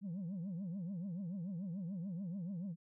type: tone with vibrato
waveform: sine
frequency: 182.5 Hz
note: F#3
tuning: 24 cents flat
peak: -37 dBFS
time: 0.01-2.76 s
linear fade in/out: 50 ms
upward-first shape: triangle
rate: 6.9 Hz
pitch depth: 240 cents each way
effects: tanh soft clip ceiling -38 dBFS

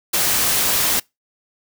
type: noise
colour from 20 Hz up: white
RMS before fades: -18 dBFS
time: 0.13-1 s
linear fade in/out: 10 ms
effects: noise-tail reverb RT60 0.2 s tail -25 dB re dry

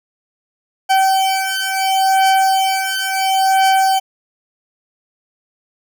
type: beating tone pair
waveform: 40% pulse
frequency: 768 / 768.72 Hz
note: G5 / G5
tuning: -36 / -34 cents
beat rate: 0.72 Hz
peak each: -15 dBFS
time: 0.89-4 s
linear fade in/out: 20 ms
effects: none

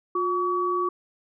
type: tone pair together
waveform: sine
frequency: 357.8 / 1136 Hz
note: F4 / C#6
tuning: +42 / +42 cents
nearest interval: octave + minor sixth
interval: 2000 cents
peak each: -26 / -24 dBFS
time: 0.15-0.89 s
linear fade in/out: 5 ms
effects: none

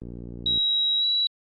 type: click train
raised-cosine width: 3 ms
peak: -25 dBFS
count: 34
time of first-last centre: 0.02-0.576 s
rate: 59.4 Hz
type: tone with pitch glide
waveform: sine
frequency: 3851 to 3912 Hz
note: B7 to B7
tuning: -44 to -17 cents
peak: -20 dBFS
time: 0.46-1.27 s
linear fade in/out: 2 ms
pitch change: +27 cents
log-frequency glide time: 0.99-1.04 s
effects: Opus 32 kbps

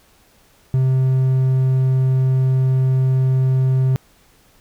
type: tone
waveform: triangle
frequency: 130.81 Hz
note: C3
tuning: in tune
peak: -11 dBFS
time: 0.74-3.96 s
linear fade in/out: 0 ms
effects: pink hiss -54 dBFS RMS until 4.6 s

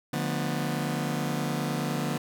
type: chord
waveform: sawtooth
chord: B half-diminished seventh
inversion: first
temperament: just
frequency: 148.16 / 177.8 / 222.2 / 246.9 Hz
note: D3 / F3 / A3 / B3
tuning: +16 / +31 / +17 / 0 cents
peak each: -27 / -30 / -31 / -29 dBFS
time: 0.13-2.18 s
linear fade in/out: 5 ms
effects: none

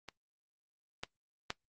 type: clicks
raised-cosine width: 0.2 ms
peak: -27 / -20 / -17 dBFS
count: 3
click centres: 0.087 / 1.035 / 1.504 s
effects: noise-tail reverb RT60 0.1 s tail -18 dB re dry + Opus 32 kbps

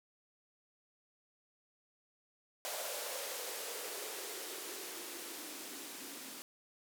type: noise with band-pass filter sweep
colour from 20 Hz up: violet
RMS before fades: -44 dBFS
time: 2.65-6.42 s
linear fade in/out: 0 ms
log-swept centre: 580 to 250 Hz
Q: 4.7
effects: none

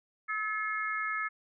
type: harmonic tone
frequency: 430 Hz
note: A4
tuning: 40 cents flat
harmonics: 3 / 4 / 5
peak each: -34 / -35 / -36 dBFS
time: 0.28-1.29 s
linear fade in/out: 20 ms
effects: none

